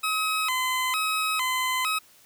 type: tone with vibrato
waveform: 20% pulse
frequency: 1142 Hz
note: D6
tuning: 49 cents flat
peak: -19 dBFS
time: 0.03-1.99 s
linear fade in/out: 10 ms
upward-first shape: square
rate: 1.1 Hz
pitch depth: 190 cents each way
effects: white hiss -56 dBFS RMS until 2.25 s